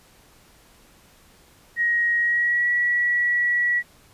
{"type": "tone with pitch glide", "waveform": "sine", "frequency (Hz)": [1888, 1934.4], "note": ["A#6", "B6"], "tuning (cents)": [22, -36], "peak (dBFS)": -18, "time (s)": [1.76, 3.83], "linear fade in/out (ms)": 50, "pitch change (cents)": 42, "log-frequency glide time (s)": [2.19, 2.69], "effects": ["pink hiss -54 dBFS RMS until 4.13 s", "resampled to 32000 Hz"]}